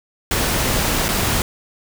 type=noise with dropouts; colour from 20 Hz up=pink; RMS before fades=-19 dBFS; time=0.31-1.42 s; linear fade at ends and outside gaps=1 ms; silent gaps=1.083-1.088 s; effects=none